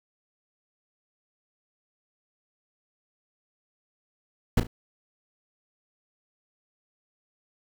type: noise with echo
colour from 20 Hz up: brown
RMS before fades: -19 dBFS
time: 4.57-4.6 s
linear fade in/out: 5 ms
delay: 35 ms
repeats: 2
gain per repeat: -10 dB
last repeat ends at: 4.67 s
effects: none